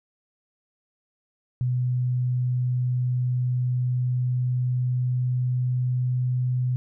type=tone with pitch glide; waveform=sine; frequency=125 to 125.8 Hz; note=B2 to B2; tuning=+21 to +32 cents; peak=-21 dBFS; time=1.61-6.76 s; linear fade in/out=0 ms; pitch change=+11 cents; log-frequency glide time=3.69-6.6 s; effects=none